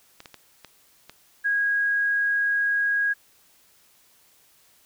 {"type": "clicks", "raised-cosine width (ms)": 0.2, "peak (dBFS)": -24, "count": 5, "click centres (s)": [0.204, 0.258, 0.343, 0.647, 1.096]}
{"type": "tone", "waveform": "sine", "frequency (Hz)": 1644, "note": "G#6", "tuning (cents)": -18, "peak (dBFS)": -20, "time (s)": [1.44, 3.14], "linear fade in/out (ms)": 20}
{"effects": ["white hiss -59 dBFS RMS until 4.85 s"]}